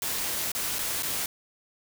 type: noise with dropouts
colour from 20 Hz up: white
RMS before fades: -30 dBFS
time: 0.02-1.26 s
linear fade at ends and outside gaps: 1 ms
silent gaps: 0.518-0.55 / 0.786-0.79 / 1.024-1.031 s
effects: none